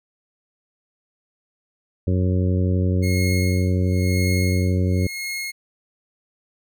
harmonic tone, 91.8 Hz, F#2, 13 cents flat, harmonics 1 / 2 / 3 / 4 / 5 / 6, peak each -18 / -24 / -28 / -30 / -32 / -34 dBFS, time 2.07-5.07 s, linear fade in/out 5 ms
sawtooth tone with tremolo, 2157 Hz, C#7, 48 cents flat, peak -22 dBFS, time 3.02-5.52 s, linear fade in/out 20 ms, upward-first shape sine, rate 0.97 Hz, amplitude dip 95%
effects none

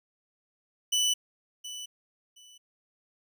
25% pulse tone with echo, 2980 Hz, F#7, 12 cents sharp, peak -20 dBFS, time 0.92-1.14 s, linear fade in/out 10 ms, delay 720 ms, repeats 2, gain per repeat -14 dB, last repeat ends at 2.58 s, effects none

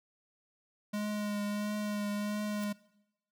square tone with vibrato, 207.7 Hz, G#3, in tune, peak -33 dBFS, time 0.93-2.73 s, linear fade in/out 10 ms, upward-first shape triangle, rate 1.5 Hz, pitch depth 22 cents each way
white noise with exponential growth, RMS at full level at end -44 dBFS, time 2.54-2.64 s, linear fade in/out 0 ms, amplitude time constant 20 ms
effects noise-tail reverb RT60 0.9 s tail -21 dB re dry

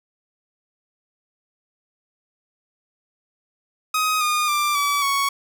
sawtooth tone with pitch steps, 1258 / 1220.1 / 1183.3 / 1147.6 / 1113 Hz, D#6 / D#6 / D6 / D6 / C#6, +19 / -34 / +13 / -40 / +7 cents, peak -15 dBFS, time 3.94-5.29 s, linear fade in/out 5 ms, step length 270 ms, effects none

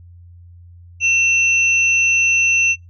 sine tone pair together, 2700 / 6061 Hz, E7 / F#8, +41 / +41 cents, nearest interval octave + major second, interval 1400 cents, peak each -13 / -24 dBFS, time 1-2.76 s, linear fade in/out 50 ms, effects noise-tail reverb RT60 0.2 s tail -23 dB re dry + added 87 Hz sine -39 dBFS peak until 2.89 s

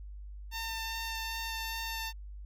10% pulse tone with vibrato, 902 Hz, A5, 43 cents sharp, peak -27 dBFS, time 0.51-2.13 s, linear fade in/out 50 ms, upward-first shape sine, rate 2.5 Hz, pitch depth 10 cents each way, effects added 50 Hz sine -42 dBFS peak until 2.45 s

